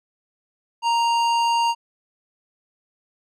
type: tone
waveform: square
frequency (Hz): 932.3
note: A#5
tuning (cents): 0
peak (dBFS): -18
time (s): 0.82-1.75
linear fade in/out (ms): 50
effects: low-pass 6000 Hz 12 dB/octave